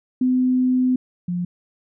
sine tone pair in turn, 254.2 / 176.73 Hz, C4 / F3, -50 / +21 cents, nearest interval tritone, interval 629 cents, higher first, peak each -15 / -21 dBFS, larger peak first, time 0.21-0.96 / 1.28-1.45 s, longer first, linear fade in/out 5 ms, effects none

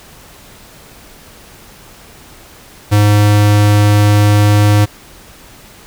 square tone, 103.83 Hz, G#2, in tune, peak -7 dBFS, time 2.91-4.86 s, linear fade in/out 20 ms, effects pink hiss -39 dBFS RMS until 5.86 s

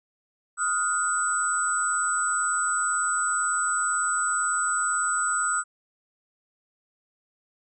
sine tone cluster, 1257 / 1435 / 7960 Hz, D#6 / F6 / B8, +17 / +47 / +13 cents, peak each -27 dBFS, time 0.57-5.64 s, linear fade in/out 50 ms, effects none

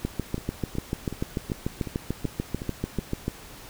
two click trains, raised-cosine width 3 ms, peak -13 / -20 dBFS, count 23 / 8, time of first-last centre 0.05-3.281 / 0.38-2.992 s, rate 6.81 / 2.68 Hz, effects pink hiss -45 dBFS RMS until 3.69 s

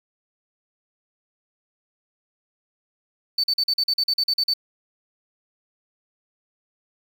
triangle tone bursts, 4533 Hz, C#8, 38 cents sharp, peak -16 dBFS, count 12, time 3.38-4.538 s, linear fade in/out 5 ms, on 58 ms, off 42 ms, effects tanh soft clip ceiling -12 dBFS + 7-bit

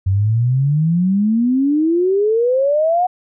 sine exponential sweep, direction up, 92.8 to 740 Hz, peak -12 dBFS, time 0.06-3.07 s, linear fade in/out 10 ms, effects none

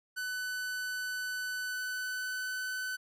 45% pulse tone with pitch glide, 1500 to 1509.6 Hz, F#6 to F#6, +23 to +34 cents, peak -34 dBFS, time 0.16-2.97 s, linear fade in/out 20 ms, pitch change +11 cents, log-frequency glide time 1.63-2.7 s, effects none

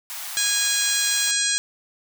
white high-pass noise, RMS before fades -33 dBFS, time 0.1-1.31 s, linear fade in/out 0 ms, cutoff 690 Hz, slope 48 dB/octave
harmonic tone, 824 Hz, G#5, 14 cents flat, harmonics 2 / 3 / 4 / 5 / 6 / 7 / 8 / 9 / 10, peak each -28 / -32 / -28 / -27 / -33 / -28 / -28 / -28 / -28 dBFS, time 0.37-1.58 s, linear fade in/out 0 ms
effects none

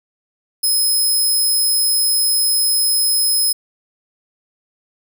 10% pulse tone, 5120 Hz, D#8, 49 cents sharp, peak -8 dBFS, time 0.63-3.53 s, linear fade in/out 10 ms, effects none

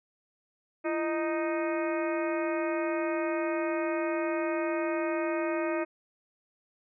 harmonic tone with a mistuned harmonic, 311.1 Hz, D#4, in tune, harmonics 1 / 2 / 3 / 4 / 5 / 6 / 7 / 8, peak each -30 / -32 / -40 / -39 / -42 / -43 / -43 / -43 dBFS, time 0.84-5.85 s, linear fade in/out 20 ms, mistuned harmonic 1, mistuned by +140 cents, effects none

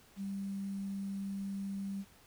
sine tone with quantisation, 196.7 Hz, G3, 6 cents sharp, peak -36 dBFS, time 0.16-2.05 s, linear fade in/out 50 ms, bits 10, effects pink hiss -62 dBFS RMS until 2.26 s

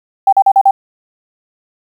sine tone bursts, 784 Hz, G5, in tune, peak -4 dBFS, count 5, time 0.27-0.71 s, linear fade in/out 5 ms, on 56 ms, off 40 ms, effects 7-bit

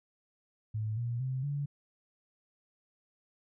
sine tone with pitch steps, 108.4 / 118.9 / 130.41 / 143.03 Hz, A2 / A#2 / C3 / D3, -25 / +35 / -5 / -45 cents, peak -31 dBFS, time 0.74-1.66 s, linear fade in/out 10 ms, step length 230 ms, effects none

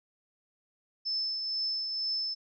sine tone with tremolo, 5260 Hz, E8, 5 cents flat, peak -28 dBFS, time 1.05-2.35 s, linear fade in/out 20 ms, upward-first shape triangle, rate 2.1 Hz, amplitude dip 40%, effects none

